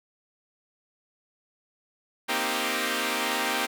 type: chord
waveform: 5% pulse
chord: C minor seventh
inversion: third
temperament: equal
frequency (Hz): 233.1 / 261.6 / 311.1 / 392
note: Bb3 / C4 / Eb4 / G4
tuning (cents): 0 / 0 / 0 / 0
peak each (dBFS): -20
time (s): 2.28-3.67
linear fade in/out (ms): 20
effects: none